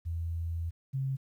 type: tone pair in turn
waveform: sine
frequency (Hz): 83.4 / 134.24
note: E2 / C3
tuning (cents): +21 / +45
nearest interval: minor sixth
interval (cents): 824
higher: second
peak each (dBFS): -31 / -29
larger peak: second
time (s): 0.05-0.71 / 0.93-1.17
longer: first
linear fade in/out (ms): 20
effects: 11-bit